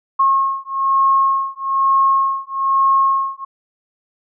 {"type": "beating tone pair", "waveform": "sine", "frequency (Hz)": [1083, 1084.1], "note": ["C#6", "C#6"], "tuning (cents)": [-41, -39], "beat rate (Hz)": 1.1, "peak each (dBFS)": -16, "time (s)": [0.19, 3.45], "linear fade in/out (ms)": 10, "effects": []}